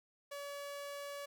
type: tone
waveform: sawtooth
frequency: 569 Hz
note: C#5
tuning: 45 cents sharp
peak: -39 dBFS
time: 0.31-1.26 s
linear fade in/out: 10 ms
effects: none

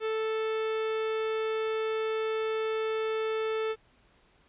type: tone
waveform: 45% pulse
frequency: 440 Hz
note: A4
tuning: in tune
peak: -28 dBFS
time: 0-3.76 s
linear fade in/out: 50 ms
effects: pink hiss -64 dBFS RMS until 4.48 s + resampled to 8000 Hz

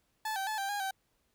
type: tone with pitch steps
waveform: 30% pulse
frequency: 869 / 775 / 864 / 786 / 817 / 772 Hz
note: A5 / G5 / A5 / G5 / G#5 / G5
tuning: -22 / -20 / -32 / +4 / -29 / -27 cents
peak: -30 dBFS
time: 0.25-0.91 s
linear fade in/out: 5 ms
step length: 110 ms
effects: pink hiss -75 dBFS RMS until 1.34 s

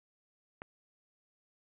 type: click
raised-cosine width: 0.5 ms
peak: -27 dBFS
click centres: 0.619 s
effects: resampled to 8000 Hz + 9-bit

